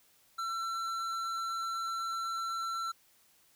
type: tone with tanh clipping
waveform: sine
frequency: 1346 Hz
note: E6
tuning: 36 cents sharp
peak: -35 dBFS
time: 0.38-2.92 s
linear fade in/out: 10 ms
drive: 13 dB
effects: white hiss -66 dBFS RMS until 3.55 s